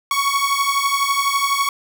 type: beating tone pair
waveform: sawtooth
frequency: 1108.7 / 1120.7 Hz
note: C#6 / C#6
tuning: 0 / +19 cents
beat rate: 12 Hz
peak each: -16 dBFS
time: 0.11-1.69 s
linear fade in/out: 2 ms
effects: none